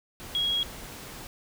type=tone in noise; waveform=sine; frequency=3304 Hz; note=G#7; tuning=10 cents flat; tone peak=-24 dBFS; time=0.35-0.63 s; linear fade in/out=0 ms; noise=pink; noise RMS=-42 dBFS; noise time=0.2-1.27 s; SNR=+15 dB; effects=none